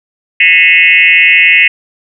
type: tone with frequency modulation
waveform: sine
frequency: 2349 Hz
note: D7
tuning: in tune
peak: -3 dBFS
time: 0.4-1.68 s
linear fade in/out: 5 ms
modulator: 169 Hz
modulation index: 2.5
effects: none